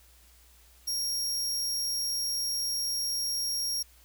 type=tone; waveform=sawtooth; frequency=5588 Hz; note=F8; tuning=in tune; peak=-26 dBFS; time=0.87-3.83 s; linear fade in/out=10 ms; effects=added 60 Hz sine -58 dBFS peak until 4.04 s + white hiss -60 dBFS RMS until 4.04 s